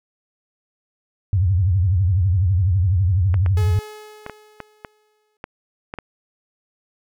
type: tone with vibrato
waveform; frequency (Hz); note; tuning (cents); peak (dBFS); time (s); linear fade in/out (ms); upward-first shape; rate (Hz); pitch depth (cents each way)
sine; 92.5; F#2; 0; -14; 1.33-3.79; 0; triangle; 12; 230
type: clicks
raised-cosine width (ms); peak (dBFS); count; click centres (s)
0.5; -15; 9; 3.342 / 3.462 / 4.264 / 4.297 / 4.603 / 4.848 / 5.441 / 5.939 / 5.987
type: tone with exponential decay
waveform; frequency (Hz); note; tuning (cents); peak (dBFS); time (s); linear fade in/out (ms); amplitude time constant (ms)
sawtooth; 425.4; G#4; +42; -24; 3.57-5.37; 2; 390
effects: none